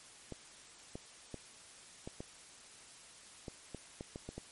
clicks, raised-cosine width 2 ms, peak -29 dBFS, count 11, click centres 0.323 / 0.955 / 1.343 / 2.075 / 2.205 / 3.482 / 3.747 / 4.009 / 4.159 / 4.29 / 4.38 s, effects white hiss -56 dBFS RMS until 4.51 s + MP3 48 kbps

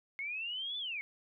sine linear two-way sweep, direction up then down, 2149 to 3524 to 2149 Hz, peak -36 dBFS, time 0.19-1.01 s, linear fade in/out 0 ms, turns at 0.78 s, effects none

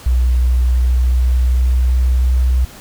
sine tone with pitch glide, 61.8 to 63.14 Hz, B1 to B1, +2 to +39 cents, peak -10 dBFS, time 0.06-2.65 s, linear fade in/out 5 ms, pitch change +37 cents, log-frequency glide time 0.3-2.5 s, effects pink hiss -38 dBFS RMS until 2.8 s

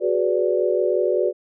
sine chord, G# half-diminished seventh, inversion third, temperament equal with one note detuned, 370 / 415.3 / 493.9 / 580.9 Hz, F#4 / G#4 / B4 / D5, 0 / 0 / 0 / -19 cents, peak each -21 / -25 / -23 / -23 dBFS, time 0-1.33 s, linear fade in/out 50 ms, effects none

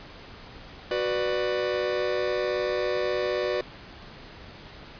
45% pulse chord, B minor, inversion second, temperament just, 370.4 / 493.9 / 592.7 Hz, F#4 / B4 / D5, +2 / 0 / +16 cents, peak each -29 dBFS, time 0.91-3.61 s, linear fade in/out 2 ms, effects pink hiss -45 dBFS RMS until 4.99 s + resampled to 11025 Hz

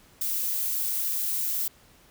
violet noise, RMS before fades -28 dBFS, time 0.21-1.68 s, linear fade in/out 5 ms, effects pink hiss -57 dBFS RMS until 2.1 s

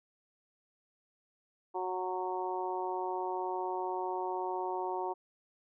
harmonic tone, 184.2 Hz, F#3, 7 cents flat, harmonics 2 / 3 / 4 / 5 / 6, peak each -37 / -45 / -38 / -37 / -46 dBFS, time 1.74-5.14 s, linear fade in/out 20 ms, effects none

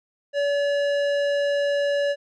sine tone with tanh clipping, 571 Hz, D5, 49 cents flat, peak -22 dBFS, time 0.33-2.16 s, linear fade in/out 50 ms, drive 15 dB, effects none

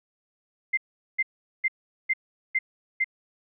sine tone bursts, 2087 Hz, C7, 5 cents flat, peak -20 dBFS, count 6, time 0.73-3.044 s, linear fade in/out 10 ms, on 44 ms, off 410 ms, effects none

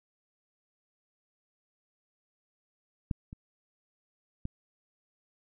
clicks, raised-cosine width 5 ms, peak -17 / -30 / -22 dBFS, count 3, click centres 3.112 / 3.329 / 4.454 s, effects none

